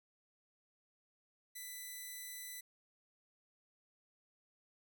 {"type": "tone", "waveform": "5% pulse", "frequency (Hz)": 1995, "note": "B6", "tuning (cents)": 17, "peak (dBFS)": -35, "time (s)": [1.55, 2.61], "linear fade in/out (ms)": 10, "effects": []}